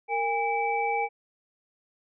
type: tone cluster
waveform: sine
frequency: 460.9 / 813 / 2307 Hz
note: A#4 / G#5 / D7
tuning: -20 / -37 / -31 cents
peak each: -31 / -26 / -31 dBFS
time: 0.08-1.09 s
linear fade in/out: 50 ms
effects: none